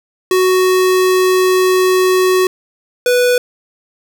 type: tone pair in turn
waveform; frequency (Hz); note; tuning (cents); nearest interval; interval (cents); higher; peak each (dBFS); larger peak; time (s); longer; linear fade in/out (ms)
square; 370.8 / 492.8; F#4 / B4; +4 / -4; perfect fourth; 492; second; -10; neither; 0.31-2.47 / 3.06-3.38; first; 2
effects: none